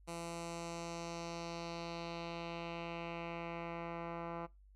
10% pulse tone with low-pass filter sweep, 169 Hz, E3, 43 cents sharp, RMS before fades -44 dBFS, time 0.07-4.47 s, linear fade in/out 20 ms, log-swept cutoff 9500 to 1500 Hz, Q 1.9, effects noise-tail reverb RT60 0.2 s tail -21 dB re dry + added 49 Hz sine -59 dBFS peak until 4.75 s

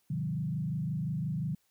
sine tone with frequency modulation, 155.2 Hz, D#3, 4 cents flat, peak -30 dBFS, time 0.1-1.55 s, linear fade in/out 5 ms, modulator 25.7 Hz, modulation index 1.2, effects white hiss -73 dBFS RMS until 1.7 s

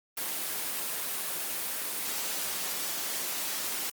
white noise, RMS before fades -33 dBFS, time 0.17-3.9 s, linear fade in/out 5 ms, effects high-pass 200 Hz 12 dB/octave + Opus 24 kbps

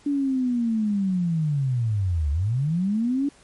sine linear two-way sweep, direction down then up, 290 to 69.3 to 290 Hz, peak -20 dBFS, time 0.06-3.29 s, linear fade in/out 5 ms, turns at 2.31 s, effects pink hiss -54 dBFS RMS until 3.43 s + MP3 48 kbps

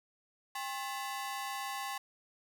sawtooth ring-modulated tone, 936 Hz, A#5, 7 cents sharp, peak -30 dBFS, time 0.55-1.98 s, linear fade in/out 5 ms, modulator 137 Hz, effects none

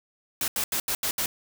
white noise bursts at uneven times, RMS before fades -27 dBFS, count 6, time 0.41-0.48 / 0.56-0.64 / 0.72-0.8 / 0.88-0.95 / 1.03-1.11 / 1.18-1.26 s, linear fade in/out 2 ms, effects none

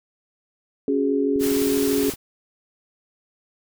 sine chord, C# suspended fourth, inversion none, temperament just, 277.2 / 369.6 / 415.8 Hz, C#4 / F#4 / G#4, 0 / -2 / +2 cents, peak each -21 / -27 / -22 dBFS, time 0.88-2.1 s, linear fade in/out 2 ms
click train, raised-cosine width 3 ms, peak -24 dBFS, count 16, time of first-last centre 1.36-2.137 s, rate 19.3 Hz
white noise, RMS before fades -30 dBFS, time 1.39-2.16 s, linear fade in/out 50 ms
effects none

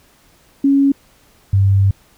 sine tone pair in turn, 277.2 / 98 Hz, C#4 / G2, 0 / 0 cents, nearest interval octave + tritone, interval 1800 cents, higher first, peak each -9 dBFS, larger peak neither, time 0.64-0.92 / 1.53-1.91 s, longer second, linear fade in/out 5 ms, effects pink hiss -52 dBFS RMS until 2.17 s

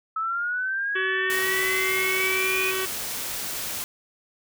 sine linear sweep, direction up, 1291 to 2489 Hz, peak -24 dBFS, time 0.16-2.71 s, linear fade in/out 5 ms
harmonic tone, 378 Hz, F#4, 37 cents sharp, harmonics 1 / 3 / 4 / 5 / 6 / 7 / 8 / 9, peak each -29 / -34 / -35 / -36 / -37 / -37 / -38 / -39 dBFS, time 0.95-2.86 s, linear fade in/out 10 ms
white noise, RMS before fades -31 dBFS, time 1.3-3.84 s, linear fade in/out 0 ms
effects none

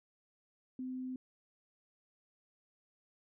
sine tone, 256.5 Hz, C4, 34 cents flat, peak -38 dBFS, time 0.79-1.16 s, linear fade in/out 2 ms, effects none

